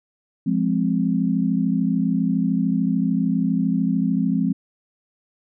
sine chord, F minor, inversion none, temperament equal, 174.61 / 207.7 / 261.6 Hz, F3 / Ab3 / C4, 0 / 0 / 0 cents, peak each -22 dBFS, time 0.46-4.53 s, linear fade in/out 10 ms, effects none

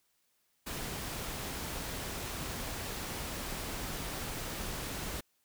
pink noise, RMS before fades -39 dBFS, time 0.66-5.21 s, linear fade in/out 10 ms, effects white hiss -75 dBFS RMS until 5.44 s

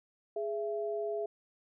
sine tone pair together, 416.5 / 668 Hz, G#4 / E5, +5 / +23 cents, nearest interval minor sixth, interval 818 cents, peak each -34 / -36 dBFS, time 0.36-1.26 s, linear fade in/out 5 ms, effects none

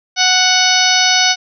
harmonic tone, 740 Hz, F#5, in tune, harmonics 1 / 2 / 3 / 4 / 5 / 6 / 7 / 8, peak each -18 / -18 / -18 / -18 / -18 / -18 / -18 / -18 dBFS, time 0.16-1.36 s, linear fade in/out 50 ms, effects none

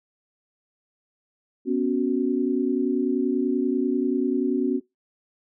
sine chord, B suspended second, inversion none, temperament equal, 246.9 / 277.2 / 370 Hz, B3 / C#4 / F#4, 0 / 0 / 0 cents, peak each -25 / -24 / -25 dBFS, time 1.65-4.81 s, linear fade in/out 50 ms, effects noise-tail reverb RT60 0.2 s tail -21 dB re dry

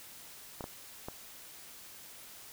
clicks, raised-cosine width 1 ms, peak -25 dBFS, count 3, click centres 0.608 / 0.641 / 1.085 s, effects white hiss -51 dBFS RMS until 2.52 s

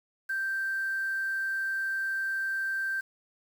sine tone with quantisation, 1568 Hz, G6, in tune, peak -28 dBFS, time 0.29-3.01 s, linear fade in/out 10 ms, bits 8, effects none

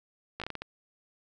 slowing click train, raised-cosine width 0.3 ms, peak -20 dBFS, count 7, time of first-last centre 0.4-0.62 s, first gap 16 ms, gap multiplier 1.33, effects none

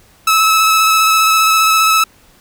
sawtooth tone with vibrato, 1300 Hz, E6, 24 cents flat, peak -5 dBFS, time 0.27-2.04 s, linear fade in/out 5 ms, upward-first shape square, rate 15 Hz, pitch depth 12 cents each way, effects pink hiss -48 dBFS RMS until 2.4 s

